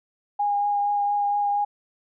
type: tone with vibrato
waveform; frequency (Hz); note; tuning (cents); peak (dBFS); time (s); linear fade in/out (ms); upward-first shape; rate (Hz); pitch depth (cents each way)
sine; 817; G#5; -29; -20; 0.39-1.65; 10; triangle; 4.3; 14
effects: none